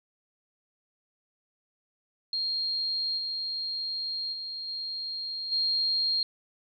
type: tone with level steps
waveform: sine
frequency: 4226 Hz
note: C8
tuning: 16 cents sharp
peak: -27 / -30 / -34 / -32 / -24 dBFS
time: 2.33-6.23 s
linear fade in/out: 2 ms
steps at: 3.17 / 4.32 / 4.67 / 5.51 s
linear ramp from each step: 20 ms
effects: none